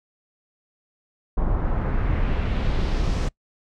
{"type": "noise with low-pass filter sweep", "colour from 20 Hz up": "brown", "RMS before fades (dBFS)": -22, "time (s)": [1.37, 3.29], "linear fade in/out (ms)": 10, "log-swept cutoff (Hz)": [950, 6800], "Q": 1.4, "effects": ["noise-tail reverb RT60 0.1 s tail -24 dB re dry"]}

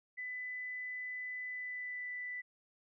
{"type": "tone with pitch glide", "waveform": "sine", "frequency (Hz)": [2000, 1985], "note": ["B6", "B6"], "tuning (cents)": [21, 8], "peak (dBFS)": -39, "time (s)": [0.17, 2.42], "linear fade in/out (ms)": 20, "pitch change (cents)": -13, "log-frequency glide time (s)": [1.49, 2.09], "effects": []}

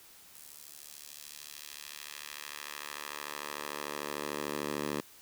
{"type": "tone with high-pass filter sweep", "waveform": "10% pulse", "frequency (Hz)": 73.42, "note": "D2", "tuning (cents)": 0, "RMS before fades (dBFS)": -41, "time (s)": [0.34, 5.01], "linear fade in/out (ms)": 5, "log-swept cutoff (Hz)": [9600, 240], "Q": 0.73, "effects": ["white hiss -56 dBFS RMS until 5.21 s"]}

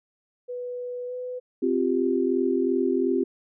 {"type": "tone with pitch glide", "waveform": "sine", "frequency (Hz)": [492.9, 500.1], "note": ["B4", "B4"], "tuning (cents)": [-3, 22], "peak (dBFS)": -30, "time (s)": [0.48, 1.4], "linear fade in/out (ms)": 20, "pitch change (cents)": 25, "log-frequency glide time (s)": [1.07, 1.13]}
{"type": "chord", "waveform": "sine", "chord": "C suspended fourth", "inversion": "none", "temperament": "equal", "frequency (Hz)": [261.6, 349.2, 392], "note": ["C4", "F4", "G4"], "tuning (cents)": [0, 0, 0], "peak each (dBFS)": -25, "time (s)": [1.62, 3.24], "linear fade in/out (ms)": 10}
{"effects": []}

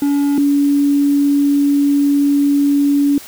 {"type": "tone pair in turn", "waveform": ["triangle", "sine"], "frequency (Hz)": [284.6, 284.6], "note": ["C#4", "C#4"], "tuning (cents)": [46, 46], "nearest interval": "unison", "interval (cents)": 0, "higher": "neither", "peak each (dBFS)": -10, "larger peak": "neither", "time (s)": [[0.02, 0.38], [0.38, 3.18]], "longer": "second", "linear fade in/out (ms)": 2, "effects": ["white hiss -36 dBFS RMS until 3.27 s"]}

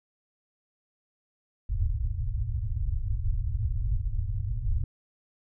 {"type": "low-pass noise", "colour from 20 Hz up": "pink", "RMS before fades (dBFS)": -28, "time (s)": [1.69, 4.84], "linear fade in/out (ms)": 2, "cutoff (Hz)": 120, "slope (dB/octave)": 96, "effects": []}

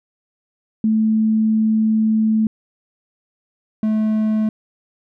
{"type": "tone pair in turn", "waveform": ["sine", "triangle"], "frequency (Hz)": [218.9, 216.6], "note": ["A3", "A3"], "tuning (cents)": [-9, -27], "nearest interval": "unison", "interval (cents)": 18, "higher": "first", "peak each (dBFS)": -13, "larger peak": "neither", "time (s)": [[0.84, 2.47], [3.83, 4.49]], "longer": "first", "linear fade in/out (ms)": 2, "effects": []}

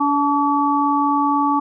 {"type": "tone cluster", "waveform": "sine", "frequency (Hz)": [286.1, 868, 1142], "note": ["D4", "A5", "D6"], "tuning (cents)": [-45, -24, -49], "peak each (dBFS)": -19, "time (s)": [0, 1.6], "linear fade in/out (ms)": 10, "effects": []}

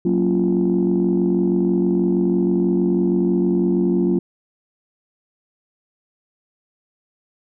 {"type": "chord", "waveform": "sine", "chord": "Gb major seventh", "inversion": "none", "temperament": "just", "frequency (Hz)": [185, 231.2, 277.5, 346.9], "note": ["Gb3", "Bb3", "Db4", "F4"], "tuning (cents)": [0, -14, 2, -12], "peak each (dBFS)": [-18, -22, -23, -18], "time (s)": [0.05, 4.19], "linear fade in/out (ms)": 5, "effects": ["tanh soft clip ceiling -9 dBFS"]}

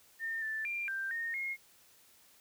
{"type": "tone with pitch steps", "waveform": "sine", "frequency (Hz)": [1814, 1762, 2384, 1575, 1843, 2150], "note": ["A#6", "A6", "D7", "G6", "A#6", "C7"], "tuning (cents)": [-48, 2, 25, 8, -20, 47], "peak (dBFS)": -34, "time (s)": [0.19, 1.57], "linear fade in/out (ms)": 50, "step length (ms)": 230, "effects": ["white hiss -63 dBFS RMS until 2.4 s"]}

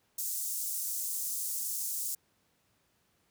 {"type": "high-pass noise", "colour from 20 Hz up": "pink", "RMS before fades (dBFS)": -35, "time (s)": [0.18, 2.15], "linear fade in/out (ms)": 5, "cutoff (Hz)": 6900, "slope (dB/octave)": 24, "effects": ["pink hiss -72 dBFS RMS until 3.3 s", "high-pass 80 Hz 12 dB/octave"]}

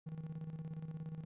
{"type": "tone with tremolo", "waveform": "triangle", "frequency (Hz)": 159.2, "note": "D#3", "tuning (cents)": 40, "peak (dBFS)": -38, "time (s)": [0.06, 1.25], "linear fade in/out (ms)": 10, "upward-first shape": "square", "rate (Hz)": 17, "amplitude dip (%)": 60, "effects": ["resampled to 8000 Hz"]}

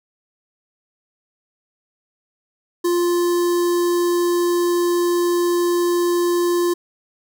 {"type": "tone with notch filter", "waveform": "square", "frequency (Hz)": 349.2, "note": "F4", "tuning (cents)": 0, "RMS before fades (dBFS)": -18, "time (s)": [2.84, 6.74], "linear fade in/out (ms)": 10, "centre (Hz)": 2400, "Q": 0.86, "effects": []}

